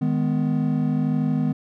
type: chord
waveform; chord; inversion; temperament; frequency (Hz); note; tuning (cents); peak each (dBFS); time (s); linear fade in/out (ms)
triangle; G# minor; second; just; 155.74 / 207.7 / 249.2; D#3 / G#3 / B3; +2 / 0 / +16; -21 / -24 / -21; 0.01-1.53; 10
effects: none